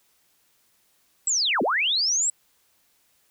sine linear two-way sweep, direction down then up, 7910 to 196 to 7910 Hz, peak -20 dBFS, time 1.27-2.3 s, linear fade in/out 2 ms, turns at 1.62 s, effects white hiss -65 dBFS RMS until 3.3 s

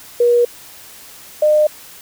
sine tone pair in turn, 479.8 / 606.6 Hz, A#4 / D#5, +50 / -44 cents, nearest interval major third, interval 406 cents, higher second, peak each -9 dBFS, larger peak neither, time 0.2-0.45 / 1.42-1.67 s, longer neither, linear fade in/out 5 ms, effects white hiss -39 dBFS RMS until 2.01 s

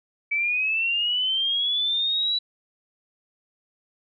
sine linear sweep, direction up, 2285 to 3951 Hz, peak -21 dBFS, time 0.31-2.39 s, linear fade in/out 10 ms, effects none

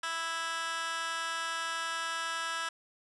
15% pulse tone with high-pass filter, 329.6 Hz, E4, in tune, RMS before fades -35 dBFS, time 0.03-2.69 s, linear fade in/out 5 ms, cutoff 1600 Hz, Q 2, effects resampled to 24000 Hz + 10-bit

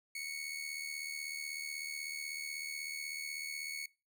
sawtooth tone with amplitude modulation, 2212 Hz, C#7, 4 cents flat, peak -33 dBFS, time 0.15-3.86 s, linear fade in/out 5 ms, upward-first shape sine, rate 76.2 Hz, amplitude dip 60%, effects noise-tail reverb RT60 0.3 s tail -22 dB re dry

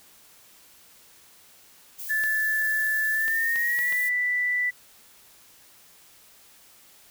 violet noise, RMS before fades -36 dBFS, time 1.98-4.1 s, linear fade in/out 20 ms
sine tone with pitch glide, 1741 to 1976.9 Hz, A6 to B6, -19 to +1 cents, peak -22 dBFS, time 2.09-4.71 s, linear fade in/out 20 ms, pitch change +220 cents, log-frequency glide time 3.12-3.97 s
clicks, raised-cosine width 0.2 ms, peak -20 dBFS, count 5, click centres 2.238 / 3.281 / 3.559 / 3.79 / 3.925 s
effects white hiss -54 dBFS RMS until 7.1 s

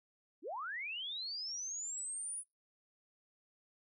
sine linear sweep, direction up, 246.9 to 9956 Hz, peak -39 dBFS, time 0.42-2.44 s, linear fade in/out 50 ms, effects noise-tail reverb RT60 0.2 s tail -26 dB re dry

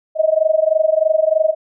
sine tone with amplitude modulation, 631 Hz, D#5, 24 cents sharp, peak -8 dBFS, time 0.15-1.55 s, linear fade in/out 50 ms, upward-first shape sine, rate 23.2 Hz, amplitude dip 90%, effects none

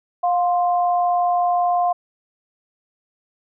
sine tone pair together, 708.1 / 1046.5 Hz, F5 / C6, +24 / 0 cents, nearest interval perfect fifth, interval 676 cents, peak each -16 / -25 dBFS, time 0.23-1.93 s, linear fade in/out 10 ms, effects none

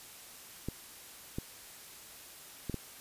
clicks, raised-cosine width 3 ms, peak -22 dBFS, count 4, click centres 0.686 / 1.385 / 2.697 / 2.743 s, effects white hiss -51 dBFS RMS until 3 s + resampled to 32000 Hz

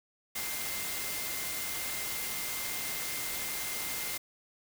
sine tone in noise, 2093 Hz, C7, in tune, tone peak -43 dBFS, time 0.35-4.18 s, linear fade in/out 10 ms, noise white, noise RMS -36 dBFS, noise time 0.35-4.18 s, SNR -10 dB, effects none

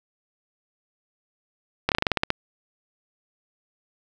slowing click train, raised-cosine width 0.3 ms, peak -4 dBFS, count 10, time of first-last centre 1.89-2.304 s, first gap 28 ms, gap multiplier 1.12, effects none

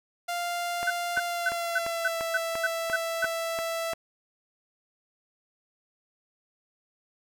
sawtooth tone with pitch glide, 697 to 661.7 Hz, F5 to E5, -4 to +6 cents, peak -25 dBFS, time 0.28-3.94 s, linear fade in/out 10 ms, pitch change -90 cents, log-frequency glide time 1.24-2.2 s
click train, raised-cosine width 0.5 ms, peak -20 dBFS, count 10, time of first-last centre 0.83-3.933 s, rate 2.9 Hz
sine tone bursts, 1508 Hz, F#6, 32 cents sharp, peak -22 dBFS, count 9, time 0.87-3.256 s, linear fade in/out 5 ms, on 34 ms, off 260 ms
effects none

